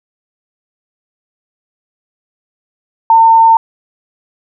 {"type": "tone", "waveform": "sine", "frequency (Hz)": 905, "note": "A5", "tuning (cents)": 48, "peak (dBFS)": -3, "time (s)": [3.1, 3.57], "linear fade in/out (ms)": 2, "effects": []}